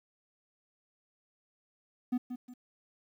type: tone with echo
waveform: triangle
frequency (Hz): 248.4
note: B3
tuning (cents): +10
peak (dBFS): -25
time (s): 2.12-2.18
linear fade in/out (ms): 10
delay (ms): 180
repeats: 2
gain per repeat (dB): -9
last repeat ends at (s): 2.54
effects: 11-bit